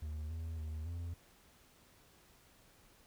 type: tone with pitch steps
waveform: triangle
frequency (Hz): 76.5 / 81.4 / 78 / 85.1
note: D#2 / E2 / D#2 / F2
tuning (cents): -29 / -21 / +5 / -44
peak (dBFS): -37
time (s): 0.02-1.14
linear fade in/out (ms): 5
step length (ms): 280
effects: pink hiss -65 dBFS RMS until 3.06 s